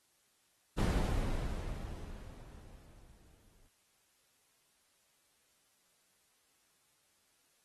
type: noise with exponential decay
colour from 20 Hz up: brown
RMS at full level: -28 dBFS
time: 0.78-3.68 s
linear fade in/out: 5 ms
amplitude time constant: 630 ms
effects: white hiss -73 dBFS RMS until 7.64 s + AAC 32 kbps